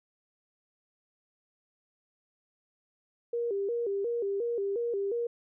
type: tone with vibrato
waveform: sine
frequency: 433.1 Hz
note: A4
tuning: 27 cents flat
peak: -28 dBFS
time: 3.33-5.27 s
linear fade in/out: 5 ms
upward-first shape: square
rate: 2.8 Hz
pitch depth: 150 cents each way
effects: none